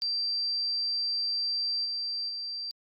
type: tone with level steps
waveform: sine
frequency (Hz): 4699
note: D8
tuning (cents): 0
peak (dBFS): -27 / -30 / -33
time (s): 0.02-2.71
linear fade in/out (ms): 0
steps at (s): 1.84 / 2.28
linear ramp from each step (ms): 20
effects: Opus 48 kbps